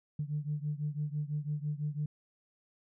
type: beating tone pair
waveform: sine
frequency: 146.83 / 152.83 Hz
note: D3 / D#3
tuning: 0 / -31 cents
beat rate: 6 Hz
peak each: -34 / -36 dBFS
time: 0.19-2.06 s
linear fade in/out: 5 ms
effects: tanh soft clip ceiling -25 dBFS